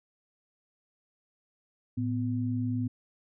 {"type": "tone pair together", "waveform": "sine", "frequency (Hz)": [111.5, 250.3], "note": ["A2", "B3"], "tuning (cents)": [23, 23], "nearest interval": "octave + major second", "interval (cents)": 1400, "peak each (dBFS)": [-30, -30], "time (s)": [1.97, 2.88], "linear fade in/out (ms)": 10, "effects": []}